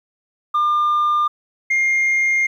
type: tone pair in turn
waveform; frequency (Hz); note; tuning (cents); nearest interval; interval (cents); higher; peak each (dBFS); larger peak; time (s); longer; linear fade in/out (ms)
sine; 1200 / 2121; D6 / C7; +37 / +23; minor seventh; 986; second; -12; neither; 0.54-1.28 / 1.7-2.47; second; 10
effects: tanh soft clip ceiling -13 dBFS + 9-bit